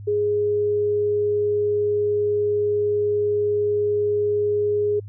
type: tone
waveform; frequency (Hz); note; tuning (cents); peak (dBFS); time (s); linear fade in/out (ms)
sine; 415.3; G#4; 0; -18; 0.07-5; 10
effects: added 102 Hz sine -34 dBFS peak until 5.08 s